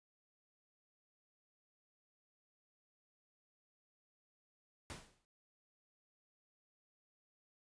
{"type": "noise with exponential decay", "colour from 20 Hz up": "pink", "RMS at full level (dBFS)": -45, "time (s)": [4.9, 5.25], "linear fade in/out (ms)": 0, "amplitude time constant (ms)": 74, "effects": ["resampled to 22050 Hz"]}